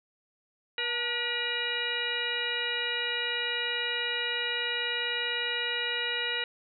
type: harmonic tone with a mistuned harmonic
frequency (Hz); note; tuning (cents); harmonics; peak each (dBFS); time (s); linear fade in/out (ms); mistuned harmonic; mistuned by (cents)
480.3; B4; -48; 1 / 2 / 3 / 4 / 5 / 6 / 8; -39 / -44 / -37 / -34 / -37 / -33 / -36; 0.78-6.44; 2; 2; -110
effects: none